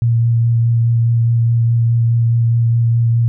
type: tone with vibrato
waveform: sine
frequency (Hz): 116.54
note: A#2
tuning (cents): 0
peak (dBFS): -10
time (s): 0.02-3.28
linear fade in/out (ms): 0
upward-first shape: sine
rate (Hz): 4.8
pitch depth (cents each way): 13
effects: none